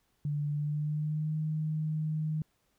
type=tone with pitch glide; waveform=sine; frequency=146.83 to 155.2 Hz; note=D3 to D#3; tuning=0 to -4 cents; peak=-29 dBFS; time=0.25-2.42 s; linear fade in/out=2 ms; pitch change=+96 cents; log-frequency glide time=0.51-1.35 s; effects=pink hiss -74 dBFS RMS until 2.78 s